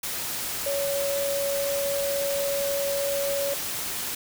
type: tone in noise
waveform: sine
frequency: 561 Hz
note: C#5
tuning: 21 cents sharp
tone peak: -25 dBFS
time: 0.66-3.54 s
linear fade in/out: 5 ms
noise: white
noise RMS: -31 dBFS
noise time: 0.03-4.15 s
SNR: +3 dB
effects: none